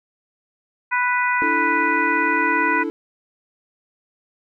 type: harmonic tone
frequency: 493.9 Hz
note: B4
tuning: in tune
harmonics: 2 / 3 / 4 / 5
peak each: -21 / -22 / -23 / -27 dBFS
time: 0.91-2.84 s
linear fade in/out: 20 ms
type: chord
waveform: triangle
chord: D suspended second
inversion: none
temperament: equal with one note detuned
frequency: 292 / 329.6 / 440 Hz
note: D4 / E4 / A4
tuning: -10 / 0 / 0 cents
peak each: -25 / -24 / -27 dBFS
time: 1.42-2.9 s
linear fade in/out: 0 ms
effects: none